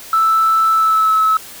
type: tone with pitch glide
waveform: sine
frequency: 1318.5 to 1296.6 Hz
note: E6 to E6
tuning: 0 to -29 cents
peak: -9 dBFS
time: 0.13-1.37 s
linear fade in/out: 2 ms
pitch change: -29 cents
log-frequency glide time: 0.72-1.15 s
effects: tanh soft clip ceiling -6 dBFS + white hiss -35 dBFS RMS until 1.6 s